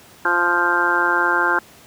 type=harmonic tone; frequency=174.61 Hz; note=F3; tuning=in tune; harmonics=2 / 3 / 4 / 5 / 6 / 7 / 8 / 9; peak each=-25 / -30 / -31 / -23 / -23 / -30 / -20 / -20 dBFS; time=0.25-1.59 s; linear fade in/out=2 ms; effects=pink hiss -46 dBFS RMS until 1.86 s + high-pass 100 Hz 12 dB/octave